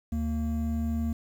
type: tone pair together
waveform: triangle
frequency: 76.5 / 229.2 Hz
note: D#2 / A#3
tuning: -29 / -29 cents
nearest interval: octave + perfect fifth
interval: 1900 cents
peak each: -27 dBFS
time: 0.12-1.13 s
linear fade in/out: 5 ms
effects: 9-bit